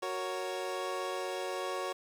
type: chord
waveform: 25% pulse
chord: F# major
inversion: none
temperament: equal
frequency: 370 / 466.2 / 554.4 Hz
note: F#4 / A#4 / C#5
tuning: 0 / 0 / 0 cents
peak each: -34 / -38 / -34 dBFS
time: 0.02-1.93 s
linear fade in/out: 10 ms
effects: low-pass 9000 Hz 12 dB/octave + 9-bit